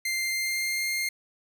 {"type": "tone with pitch glide", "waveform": "sawtooth", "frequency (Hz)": [2093, 2116], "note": ["C7", "C7"], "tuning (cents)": [0, 19], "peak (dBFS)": -23, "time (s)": [0.05, 1.09], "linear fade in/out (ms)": 5, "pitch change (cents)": 19, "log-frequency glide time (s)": [0.16, 0.89], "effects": []}